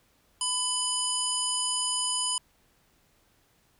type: harmonic tone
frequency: 998 Hz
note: B5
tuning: 18 cents sharp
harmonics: 1 / 3 / 5 / 7 / 9 / 10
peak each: -36 / -32 / -35 / -37 / -31 / -33 dBFS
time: 0.41-2.38 s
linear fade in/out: 2 ms
effects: pink hiss -66 dBFS RMS until 3.79 s